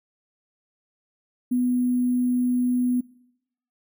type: tone with sample-and-hold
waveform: sine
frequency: 248.2 Hz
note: B3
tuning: 9 cents sharp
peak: -19 dBFS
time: 1.51-3.01 s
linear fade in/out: 10 ms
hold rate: 11025 Hz
effects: noise-tail reverb RT60 0.8 s tail -23 dB re dry